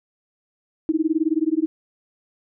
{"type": "tone with tremolo", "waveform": "sine", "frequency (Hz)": 317.6, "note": "D#4", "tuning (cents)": 36, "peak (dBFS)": -14, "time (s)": [0.89, 1.66], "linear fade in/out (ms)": 0, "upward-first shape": "sine", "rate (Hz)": 19, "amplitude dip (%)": 100, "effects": []}